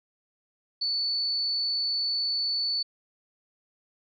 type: tone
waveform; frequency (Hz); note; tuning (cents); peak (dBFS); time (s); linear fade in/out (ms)
sine; 4471; C#8; +14; -25; 0.81-2.83; 10
effects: none